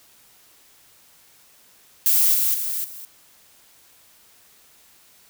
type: noise with level steps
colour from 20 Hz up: violet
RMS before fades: -17 / -20 / -26 / -38 dBFS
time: 2.06-3.05 s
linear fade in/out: 0 ms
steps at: 2.34 / 2.54 / 2.84 s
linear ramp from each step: 5 ms
effects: white hiss -54 dBFS RMS until 5.29 s